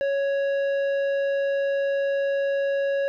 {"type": "tone with tanh clipping", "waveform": "sine", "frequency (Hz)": 555, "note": "C#5", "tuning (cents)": 2, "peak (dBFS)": -23, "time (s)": [0.01, 3.08], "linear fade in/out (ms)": 0, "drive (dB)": 10, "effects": []}